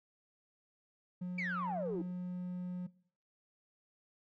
triangle tone, 180 Hz, F#3, 47 cents flat, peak -34 dBFS, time 1.21-2.87 s, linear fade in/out 10 ms
sine exponential sweep, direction down, 2370 to 307.4 Hz, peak -34 dBFS, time 1.38-2.02 s, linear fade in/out 5 ms
effects noise-tail reverb RT60 0.6 s tail -22 dB re dry + tanh soft clip ceiling -30 dBFS

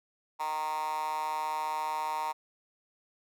10% pulse tone with high-pass filter, 154.8 Hz, D#3, 9 cents flat, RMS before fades -33 dBFS, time 0.39-2.33 s, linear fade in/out 20 ms, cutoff 940 Hz, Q 6.5, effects none

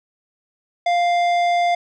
sine tone with tanh clipping, 698.5 Hz, F5, in tune, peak -17 dBFS, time 0.86-1.75 s, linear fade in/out 5 ms, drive 13 dB, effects none

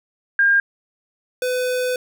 sine / square tone pair in turn, 1609 / 502.4 Hz, G6 / B4, +45 / +30 cents, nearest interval octave + minor sixth, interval 2015 cents, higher first, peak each -12 / -20 dBFS, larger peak first, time 0.39-0.6 / 1.42-1.96 s, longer second, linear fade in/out 2 ms, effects none

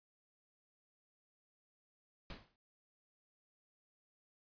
pink noise with exponential decay, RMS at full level -45 dBFS, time 2.3-2.56 s, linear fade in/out 1 ms, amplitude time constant 56 ms, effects noise-tail reverb RT60 0.1 s tail -25 dB re dry + resampled to 11025 Hz

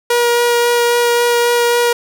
sawtooth tone with vibrato, 477.5 Hz, A#4, 42 cents sharp, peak -7 dBFS, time 0.1-1.93 s, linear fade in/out 5 ms, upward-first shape sine, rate 3.7 Hz, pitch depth 9 cents each way, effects none

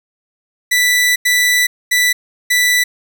sawtooth tone bursts at uneven times, 1975.5 Hz, B6, in tune, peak -7 dBFS, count 4, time 0.71-1.16 / 1.25-1.67 / 1.91-2.13 / 2.5-2.84 s, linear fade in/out 10 ms, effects none

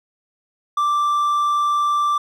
triangle tone, 1174.7 Hz, D6, in tune, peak -14 dBFS, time 0.77-2.18 s, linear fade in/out 5 ms, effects none

